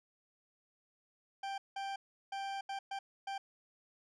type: tone bursts at uneven times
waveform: 40% pulse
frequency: 786 Hz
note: G5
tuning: 4 cents sharp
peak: -37 dBFS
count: 6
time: 1.43-1.58 / 1.76-1.96 / 2.32-2.61 / 2.69-2.79 / 2.91-2.99 / 3.27-3.38 s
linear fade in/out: 5 ms
effects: low-pass 5000 Hz 12 dB/octave